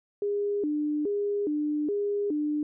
sine tone with vibrato, 349.2 Hz, F4, in tune, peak -25 dBFS, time 0.22-2.63 s, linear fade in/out 2 ms, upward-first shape square, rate 1.2 Hz, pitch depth 270 cents each way, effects none

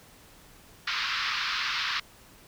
pink band-pass noise, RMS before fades -30 dBFS, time 0.87-2 s, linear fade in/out 5 ms, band 1100 to 5100 Hz, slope 48 dB/octave, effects pink hiss -54 dBFS RMS until 2.47 s

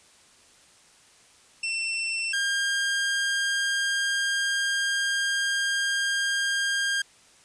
sawtooth tone pair in turn, 2692 / 1607.3 Hz, E7 / G6, +36 / +43 cents, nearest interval major sixth, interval 893 cents, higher first, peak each -23 / -20 dBFS, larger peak second, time 1.63-2.33 / 2.33-7.02 s, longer second, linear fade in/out 5 ms, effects white hiss -56 dBFS RMS until 7.44 s + resampled to 22050 Hz

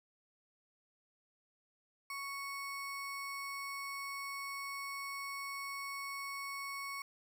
square ring-modulated tone, 1661.2 Hz, G#6, in tune, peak -38 dBFS, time 2.1-7.02 s, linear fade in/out 2 ms, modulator 549 Hz, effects none

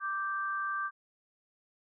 sine tone pair together, 1174.7 / 1568 Hz, D6 / G6, 0 / 0 cents, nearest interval perfect fourth, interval 500 cents, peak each -33 / -35 dBFS, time 0-0.91 s, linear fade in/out 50 ms, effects none

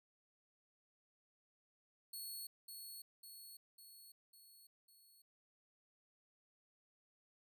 10% pulse tone with echo, 4364 Hz, C#8, 28 cents flat, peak -39 dBFS, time 2.13-2.47 s, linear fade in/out 5 ms, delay 550 ms, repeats 5, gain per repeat -4 dB, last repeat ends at 5.22 s, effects none

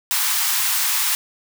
white high-pass noise, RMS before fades -20 dBFS, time 0.11-1.15 s, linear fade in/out 0 ms, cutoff 830 Hz, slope 48 dB/octave, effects none

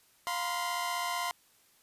sawtooth tone cluster, 703 / 961 / 1037 Hz, F5 / B5 / C6, +11 / -48 / -16 cents, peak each -33 / -35 / -30 dBFS, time 0.27-1.31 s, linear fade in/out 0 ms, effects white hiss -65 dBFS RMS until 1.82 s + resampled to 32000 Hz

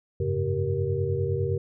sine tone cluster, 92.3 / 102.1 / 137.7 / 387.3 / 469.4 Hz, F#2 / G#2 / C#3 / G4 / A#4, -4 / -29 / -11 / -21 / +12 cents, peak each -30 dBFS, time 0.2-1.58 s, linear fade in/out 5 ms, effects none

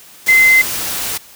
sine tone in noise, 2065 Hz, C7, 23 cents flat, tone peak -6 dBFS, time 0.28-0.62 s, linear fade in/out 10 ms, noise white, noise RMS -21 dBFS, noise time 0.26-1.18 s, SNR +12 dB, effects white hiss -41 dBFS RMS until 1.35 s

